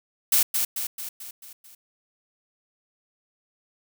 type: noise with echo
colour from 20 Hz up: blue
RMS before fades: -19 dBFS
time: 0.32-0.43 s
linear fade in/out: 5 ms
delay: 220 ms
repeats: 6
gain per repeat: -5 dB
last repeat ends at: 1.75 s
effects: none